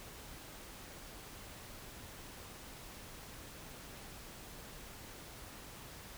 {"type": "silence", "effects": ["pink hiss -51 dBFS RMS until 6.17 s"]}